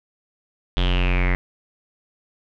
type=tone with low-pass filter sweep; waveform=square; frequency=45 Hz; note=F#1; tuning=47 cents flat; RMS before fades=-19 dBFS; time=0.77-1.35 s; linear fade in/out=0 ms; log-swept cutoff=3400 to 2000 Hz; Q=7.9; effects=none

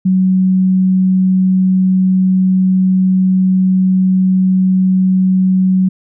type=tone; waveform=sine; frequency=186.9 Hz; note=F#3; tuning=18 cents sharp; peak=-8 dBFS; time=0.05-5.89 s; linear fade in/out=10 ms; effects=none

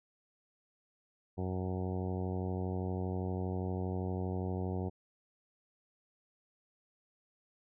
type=harmonic tone with a mistuned harmonic; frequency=92.5 Hz; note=F#2; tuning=in tune; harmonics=1 / 2 / 3 / 4 / 5 / 6 / 7 / 8 / 9 / 10; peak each=-36 / -39 / -44 / -42 / -45 / -51 / -50 / -48 / -53 / -56 dBFS; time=1.37-4.9 s; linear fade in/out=20 ms; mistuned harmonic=10; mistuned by=-16 cents; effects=none

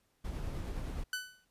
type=noise with tremolo; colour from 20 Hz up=brown; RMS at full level=-37 dBFS; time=0.24-1.04 s; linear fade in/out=10 ms; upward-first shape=triangle; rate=9.7 Hz; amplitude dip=30%
type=tone with exponential decay; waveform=sawtooth; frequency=1500 Hz; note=F#6; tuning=23 cents sharp; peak=-28 dBFS; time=1.13-1.45 s; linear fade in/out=2 ms; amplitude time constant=68 ms
effects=pink hiss -75 dBFS RMS until 1.5 s + resampled to 32000 Hz

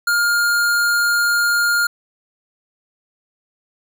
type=tone; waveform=square; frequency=1412 Hz; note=F6; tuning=19 cents sharp; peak=-15 dBFS; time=0.07-1.87 s; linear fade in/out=5 ms; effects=none

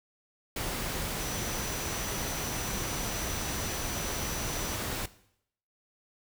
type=tone in noise; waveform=sine; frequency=5920 Hz; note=F#8; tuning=in tune; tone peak=-41 dBFS; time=1.2-4.76 s; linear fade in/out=5 ms; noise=pink; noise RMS=-34 dBFS; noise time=0.56-5.06 s; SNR=-10 dB; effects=noise-tail reverb RT60 0.7 s tail -17 dB re dry

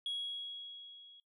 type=tone with level ramp; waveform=sine; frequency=3322 Hz; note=G#7; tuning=in tune; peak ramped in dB=-32 to -55 dBFS; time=0.06-1.2 s; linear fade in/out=2 ms; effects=noise-tail reverb RT60 0.1 s tail -18 dB re dry + tanh soft clip ceiling -33 dBFS

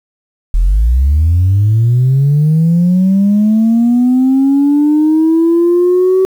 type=linear sweep; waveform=sine; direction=up; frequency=38.08 to 380 Hz; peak=-5 dBFS; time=0.54-6.25 s; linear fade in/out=0 ms; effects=tanh soft clip ceiling -4 dBFS + 7-bit

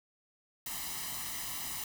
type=noise with comb filter; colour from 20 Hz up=white; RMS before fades=-39 dBFS; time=0.66-1.84 s; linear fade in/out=2 ms; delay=1 ms; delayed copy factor=+0.7; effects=none

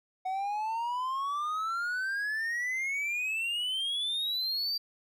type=exponential sweep; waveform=triangle; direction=up; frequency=740 to 4709 Hz; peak=-28 dBFS; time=0.25-4.78 s; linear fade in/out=10 ms; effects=none

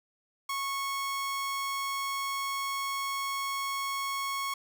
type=tone; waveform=sawtooth; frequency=1100 Hz; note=C#6; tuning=14 cents flat; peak=-27 dBFS; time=0.49-4.54 s; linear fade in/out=5 ms; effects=9-bit

